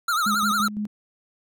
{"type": "tone with vibrato", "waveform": "square", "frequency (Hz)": 1318.5, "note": "E6", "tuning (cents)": 0, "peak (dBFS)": -21, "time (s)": [0.08, 0.68], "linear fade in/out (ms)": 5, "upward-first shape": "triangle", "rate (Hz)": 11, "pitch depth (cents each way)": 160}
{"type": "tone with tremolo", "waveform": "sine", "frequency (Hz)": 209.5, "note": "G#3", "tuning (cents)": 15, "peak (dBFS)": -24, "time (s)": [0.26, 0.87], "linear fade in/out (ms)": 5, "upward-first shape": "square", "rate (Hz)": 5.9, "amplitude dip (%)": 55}
{"effects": []}